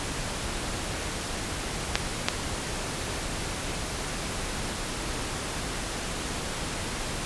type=clicks; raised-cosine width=0.2 ms; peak=-3 dBFS; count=2; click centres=1.955 / 2.285 s; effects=pink hiss -32 dBFS RMS until 7.25 s + resampled to 24000 Hz